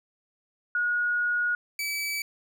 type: tone pair in turn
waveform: sine / sawtooth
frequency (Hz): 1447 / 2297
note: F#6 / D7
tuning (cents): -39 / -39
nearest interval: minor sixth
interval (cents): 800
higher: second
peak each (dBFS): -23 / -25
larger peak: first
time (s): 0.75-1.55 / 1.79-2.22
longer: first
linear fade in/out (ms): 2
effects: none